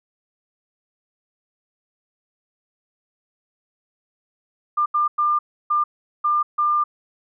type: tone bursts at uneven times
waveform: sine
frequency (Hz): 1198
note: D6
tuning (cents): +34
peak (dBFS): -16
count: 6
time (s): 4.77-4.86 / 4.94-5.08 / 5.18-5.39 / 5.7-5.84 / 6.24-6.43 / 6.58-6.84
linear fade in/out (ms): 10
effects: none